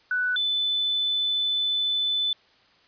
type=tone pair in turn; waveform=sine; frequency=1488 / 3506 Hz; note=F#6 / A7; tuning=+9 / -7 cents; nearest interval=octave + minor third; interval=1484 cents; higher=second; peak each=-22 dBFS; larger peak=neither; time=0.11-0.36 / 0.36-2.33 s; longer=second; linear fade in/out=2 ms; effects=white hiss -59 dBFS RMS until 2.87 s + resampled to 11025 Hz